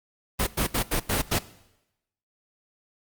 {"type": "noise bursts at uneven times", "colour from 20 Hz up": "pink", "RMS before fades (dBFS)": -24, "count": 6, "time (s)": [[0.39, 0.47], [0.57, 0.67], [0.74, 0.83], [0.91, 1], [1.09, 1.22], [1.31, 1.39]], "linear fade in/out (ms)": 10, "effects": ["noise-tail reverb RT60 0.9 s tail -18 dB re dry", "Opus 32 kbps"]}